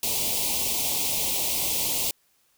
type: band-stop noise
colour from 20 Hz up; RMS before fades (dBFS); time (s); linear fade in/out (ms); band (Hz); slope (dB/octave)
white; -26; 0.03-2.11; 2; 990 to 2300; 48
effects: white hiss -66 dBFS RMS until 2.57 s